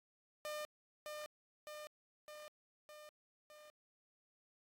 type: tone with echo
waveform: sawtooth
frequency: 603 Hz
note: D5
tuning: 46 cents sharp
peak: -38 dBFS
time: 0.45-0.65 s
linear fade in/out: 0 ms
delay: 610 ms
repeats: 5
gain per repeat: -3 dB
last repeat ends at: 3.7 s
effects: AAC 64 kbps